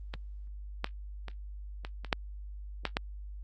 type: clicks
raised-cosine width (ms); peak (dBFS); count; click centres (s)
0.3; -22 / -14 / -25 / -23 / -25 / -9 / -13 / -12; 8; 0.139 / 0.844 / 1.283 / 1.849 / 2.047 / 2.128 / 2.853 / 2.969
effects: added 50 Hz sine -40 dBFS peak until 3.43 s + Opus 24 kbps